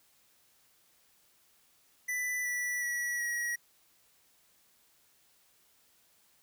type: tone with pitch steps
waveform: square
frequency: 1987 / 1960.8 / 1934.9 / 1909.4 Hz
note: B6 / B6 / B6 / A#6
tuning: +10 / -13 / -36 / +41 cents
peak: -32 dBFS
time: 2.08-3.56 s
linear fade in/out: 10 ms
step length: 370 ms
effects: white hiss -67 dBFS RMS until 6.42 s